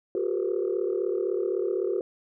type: tone cluster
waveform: sine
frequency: 360.7 / 396.6 / 464.4 / 508 Hz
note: F#4 / G4 / A#4 / B4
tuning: -44 / +20 / -7 / +49 cents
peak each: -28 / -28 / -31 / -34 dBFS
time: 0.15-2.01 s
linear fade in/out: 2 ms
effects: tanh soft clip ceiling -16 dBFS